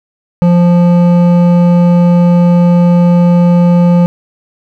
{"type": "tone with hard clipping", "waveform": "triangle", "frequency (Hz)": 174.61, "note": "F3", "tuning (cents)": 0, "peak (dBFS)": -6, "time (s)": [0.42, 4.06], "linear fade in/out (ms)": 0, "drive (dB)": 14, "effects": []}